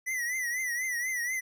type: tone with vibrato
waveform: square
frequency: 1975.5 Hz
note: B6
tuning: in tune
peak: -30 dBFS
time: 0.06-1.41 s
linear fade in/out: 20 ms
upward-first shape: triangle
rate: 4.1 Hz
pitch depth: 110 cents each way
effects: none